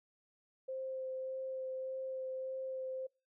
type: tone with vibrato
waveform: sine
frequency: 523.3 Hz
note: C5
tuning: in tune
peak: -38 dBFS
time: 0.68-3.07 s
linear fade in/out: 10 ms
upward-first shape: sine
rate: 1.7 Hz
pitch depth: 9 cents each way
effects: noise-tail reverb RT60 0.3 s tail -26 dB re dry